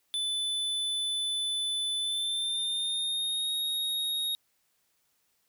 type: tone with pitch glide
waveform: square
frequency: 3500 to 3751 Hz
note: A7 to A#7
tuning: -10 to +10 cents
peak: -29 dBFS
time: 0.14-4.35 s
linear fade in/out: 0 ms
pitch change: +120 cents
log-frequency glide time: 1.98-3.52 s
effects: white hiss -73 dBFS RMS until 5.48 s